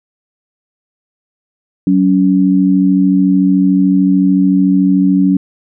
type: tone pair together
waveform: sine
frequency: 187.8 / 281.4 Hz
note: F#3 / C#4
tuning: +26 / +26 cents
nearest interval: perfect fifth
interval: 700 cents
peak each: -10 dBFS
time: 1.87-5.37 s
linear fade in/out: 2 ms
effects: none